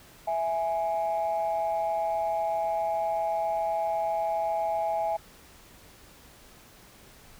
sine tone pair together, 659.3 / 831.6 Hz, E5 / G#5, 0 / +2 cents, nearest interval major third, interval 402 cents, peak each -27 dBFS, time 0.27-5.17 s, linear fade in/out 10 ms, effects tanh soft clip ceiling -20 dBFS + pink hiss -53 dBFS RMS until 7.39 s

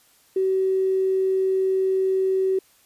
triangle tone with tanh clipping, 380 Hz, F#4, 46 cents sharp, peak -18 dBFS, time 0.36-2.59 s, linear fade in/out 5 ms, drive 3 dB, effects white hiss -58 dBFS RMS until 2.85 s + resampled to 32000 Hz

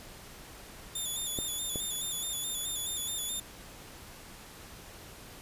10% pulse tone with vibrato, 3520 Hz, A7, in tune, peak -26 dBFS, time 0.95-3.4 s, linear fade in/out 5 ms, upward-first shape square, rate 4.7 Hz, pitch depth 45 cents each way
clicks, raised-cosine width 2 ms, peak -22 dBFS, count 2, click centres 1.388 / 1.758 s
effects pink hiss -49 dBFS RMS until 5.41 s + resampled to 32000 Hz

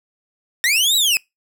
sawtooth linear two-way sweep, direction up then down, 1804 to 3963 to 2483 Hz, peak -11 dBFS, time 0.64-1.17 s, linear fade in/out 0 ms, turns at 0.96 s, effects noise-tail reverb RT60 0.2 s tail -26 dB re dry

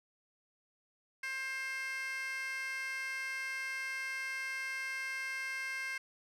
15% pulse tone with high-pass filter, 530 Hz, C5, 22 cents sharp, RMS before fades -39 dBFS, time 1.23-5.98 s, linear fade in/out 5 ms, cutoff 1900 Hz, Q 3.4, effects low-pass 11000 Hz 12 dB/octave

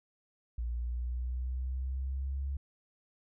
sine exponential sweep, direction up, 58.27 to 69.3 Hz, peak -32 dBFS, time 0.58-2.57 s, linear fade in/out 5 ms, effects none

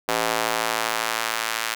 square tone with high-pass filter sweep, 56.4 Hz, A1, 44 cents sharp, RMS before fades -25 dBFS, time 0.08-1.75 s, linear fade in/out 10 ms, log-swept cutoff 560 to 1500 Hz, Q 0.86, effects none

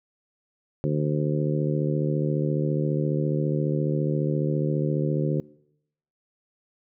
harmonic tone, 74.6 Hz, D2, 28 cents sharp, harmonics 2 / 3 / 4 / 5 / 6 / 7, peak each -24 / -32 / -30 / -30 / -34 / -33 dBFS, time 0.84-5.4 s, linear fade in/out 0 ms, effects noise-tail reverb RT60 0.8 s tail -24 dB re dry

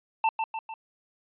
square tone with echo, 889 Hz, A5, 18 cents sharp, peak -21 dBFS, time 0.24-0.29 s, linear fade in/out 2 ms, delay 150 ms, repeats 3, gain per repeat -5 dB, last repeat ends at 0.74 s, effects resampled to 8000 Hz

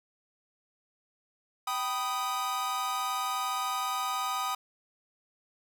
45% pulse chord, G augmented, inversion none, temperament equal with one note detuned, 775.4 / 987.8 / 1244.5 Hz, G5 / B5 / D#6, -19 / 0 / 0 cents, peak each -36 / -36 / -32 dBFS, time 1.67-4.55 s, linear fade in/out 5 ms, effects none

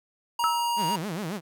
square tone, 945 Hz, A#5, 23 cents sharp, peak -25 dBFS, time 0.39-0.96 s, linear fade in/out 5 ms
sine tone with exponential decay, 1304 Hz, E6, 19 cents flat, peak -19 dBFS, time 0.44-0.73 s, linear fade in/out 0 ms, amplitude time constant 61 ms
sawtooth tone with vibrato, 183.4 Hz, F#3, 15 cents flat, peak -26 dBFS, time 0.76-1.41 s, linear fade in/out 50 ms, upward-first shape sine, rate 7.3 Hz, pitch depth 280 cents each way
effects none

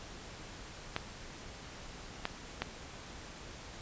clicks, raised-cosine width 0.3 ms, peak -16 dBFS, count 3, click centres 0.964 / 2.254 / 2.62 s, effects pink hiss -48 dBFS RMS until 3.81 s + resampled to 16000 Hz

